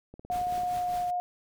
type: click train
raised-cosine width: 2 ms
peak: -32 dBFS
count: 10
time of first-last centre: 0.14-0.635 s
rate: 18.2 Hz
type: tone with pitch glide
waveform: sine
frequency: 719 to 714.9 Hz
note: F#5 to F5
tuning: -50 to +40 cents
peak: -27 dBFS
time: 0.3-1.2 s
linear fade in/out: 0 ms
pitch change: -10 cents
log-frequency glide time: 0.72-1.01 s
type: noise with tremolo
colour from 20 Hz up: pink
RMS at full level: -43 dBFS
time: 0.31-1.11 s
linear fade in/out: 10 ms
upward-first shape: triangle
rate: 5 Hz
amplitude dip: 65%
effects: none